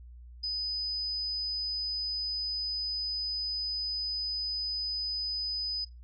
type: tone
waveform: sine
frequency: 5000 Hz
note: D#8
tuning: 8 cents sharp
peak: -30 dBFS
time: 0.43-5.85 s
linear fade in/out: 10 ms
effects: noise-tail reverb RT60 0.2 s tail -18 dB re dry + added 60 Hz sine -46 dBFS peak until 6.03 s